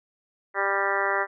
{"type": "harmonic tone with a mistuned harmonic", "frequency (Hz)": 197.5, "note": "G3", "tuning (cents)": 13, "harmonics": [2, 3, 4, 5, 6, 7, 8, 9, 10], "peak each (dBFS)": [-31, -31, -31, -31, -31, -31, -31, -31, -31], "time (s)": [0.54, 1.27], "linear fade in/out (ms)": 50, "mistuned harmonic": 10, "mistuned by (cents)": -22, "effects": []}